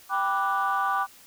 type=chord; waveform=sine; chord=G major seventh; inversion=none; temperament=equal; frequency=784 / 987.8 / 1174.7 / 1480 Hz; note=G5 / B5 / D6 / F#6; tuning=0 / 0 / 0 / 0 cents; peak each=-27 / -30 / -25 / -30 dBFS; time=0.09-1.07 s; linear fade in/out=50 ms; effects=tanh soft clip ceiling -16 dBFS + white hiss -52 dBFS RMS until 1.26 s